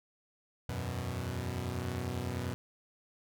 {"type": "chord", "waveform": "sawtooth", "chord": "E suspended second", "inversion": "none", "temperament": "equal", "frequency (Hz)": [82.41, 92.5, 123.47], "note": ["E2", "F#2", "B2"], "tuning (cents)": [0, 0, 0], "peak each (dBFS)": [-38, -34, -34], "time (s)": [0.69, 2.54], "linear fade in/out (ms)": 0, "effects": []}